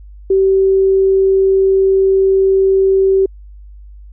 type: tone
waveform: sine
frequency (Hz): 385.1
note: G4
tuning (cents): -31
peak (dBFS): -8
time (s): 0.3-3.26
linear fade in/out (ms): 5
effects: added 50 Hz sine -33 dBFS peak until 4.12 s